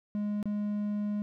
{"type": "tone with dropouts", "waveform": "triangle", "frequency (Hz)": 207.5, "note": "G#3", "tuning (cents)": -1, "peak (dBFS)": -27, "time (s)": [0.15, 1.22], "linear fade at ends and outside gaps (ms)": 0, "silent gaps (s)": [0.428, 0.456], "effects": []}